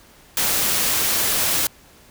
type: noise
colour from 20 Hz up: white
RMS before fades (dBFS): -20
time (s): 0.37-1.67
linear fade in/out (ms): 2
effects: pink hiss -50 dBFS RMS until 2.1 s